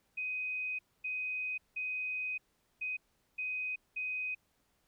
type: tone bursts at uneven times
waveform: sine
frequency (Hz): 2508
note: D#7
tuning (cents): +13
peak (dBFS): -34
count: 6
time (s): 0.17-0.79 / 1.04-1.58 / 1.76-2.38 / 2.81-2.97 / 3.38-3.76 / 3.96-4.35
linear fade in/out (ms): 10
effects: pink hiss -75 dBFS RMS until 4.87 s